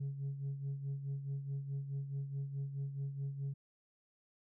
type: tone with tremolo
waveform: sine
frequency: 138.59 Hz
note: C#3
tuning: in tune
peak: -33 dBFS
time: 0-3.54 s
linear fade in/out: 10 ms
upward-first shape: sine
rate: 4.7 Hz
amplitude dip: 65%
effects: tanh soft clip ceiling -34 dBFS